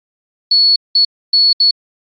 sine tone bursts at uneven times, 4401 Hz, C#8, 13 cents flat, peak -7 dBFS, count 4, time 0.51-0.76 / 0.95-1.05 / 1.33-1.53 / 1.6-1.71 s, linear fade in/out 5 ms, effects AAC 64 kbps

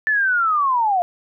sine linear sweep, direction down, 1769 to 687 Hz, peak -15 dBFS, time 0.07-1.02 s, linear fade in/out 0 ms, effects none

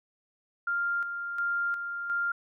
sine tone with tremolo, 1396.9 Hz, F6, in tune, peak -26 dBFS, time 0.67-2.32 s, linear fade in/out 5 ms, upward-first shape square, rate 1.4 Hz, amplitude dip 50%, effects none

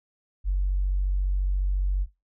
sine tone, 47.21 Hz, F#1, 36 cents sharp, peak -20 dBFS, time 0.44-2.07 s, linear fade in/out 50 ms, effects noise-tail reverb RT60 0.2 s tail -19 dB re dry + tanh soft clip ceiling -16 dBFS

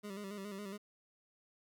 25% pulse tone with vibrato, 200.5 Hz, G3, 39 cents sharp, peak -39 dBFS, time 0.03-0.78 s, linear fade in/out 20 ms, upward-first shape square, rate 7.2 Hz, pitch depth 57 cents each way, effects 12-bit

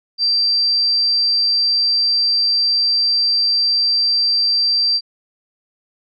sine tone, 4699 Hz, D8, in tune, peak -13 dBFS, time 0.18-5.01 s, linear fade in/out 50 ms, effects none

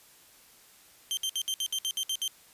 sawtooth tone bursts, 3136 Hz, G7, in tune, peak -25 dBFS, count 10, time 1.11-2.278 s, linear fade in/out 0 ms, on 61 ms, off 62 ms, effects white hiss -57 dBFS RMS until 2.53 s + resampled to 32000 Hz

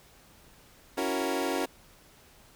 25% pulse chord, F# dominant seventh, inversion second, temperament equal, 277.2 / 329.6 / 370 / 466.2 Hz, C#4 / E4 / F#4 / A#4, 0 / 0 / 0 / 0 cents, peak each -29 / -31 / -29 / -31 dBFS, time 0.97-1.66 s, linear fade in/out 10 ms, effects pink hiss -57 dBFS RMS until 2.55 s

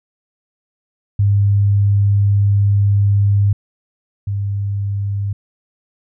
sine tone pair in turn, 100.9 / 100.35 Hz, G#2 / G2, -49 / +41 cents, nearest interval unison, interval 10 cents, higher first, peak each -10 / -17 dBFS, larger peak first, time 1.19-3.53 / 4.27-5.33 s, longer first, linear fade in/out 5 ms, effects none

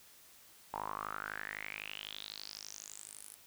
sawtooth tone with band-pass filter sweep, 51.91 Hz, G#1, in tune, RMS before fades -45 dBFS, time 0.73-3.35 s, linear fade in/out 10 ms, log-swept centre 890 to 11000 Hz, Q 7.2, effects white hiss -60 dBFS RMS until 3.46 s

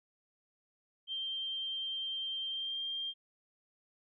sine tone with pitch glide, 3155 to 3190 Hz, G7 to G7, +10 to +30 cents, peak -35 dBFS, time 1.07-3.14 s, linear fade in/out 50 ms, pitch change +20 cents, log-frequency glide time 2.48-2.8 s, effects none

